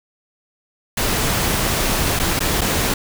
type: noise with dropouts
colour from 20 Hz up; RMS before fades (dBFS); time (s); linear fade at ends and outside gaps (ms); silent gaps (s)
pink; -19; 0.97-2.94; 5; 2.192-2.197 / 2.393-2.404 / 2.61-2.615
effects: none